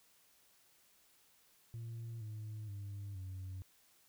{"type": "tone with pitch steps", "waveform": "sine", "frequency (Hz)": [115.3, 107.58, 100.37, 93.65], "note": ["A#2", "A2", "G2", "F#2"], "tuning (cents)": [-19, -39, 41, 21], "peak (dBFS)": -40, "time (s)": [1.74, 3.62], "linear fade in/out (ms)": 0, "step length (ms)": 470, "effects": ["tanh soft clip ceiling -41 dBFS", "white hiss -69 dBFS RMS until 4.08 s"]}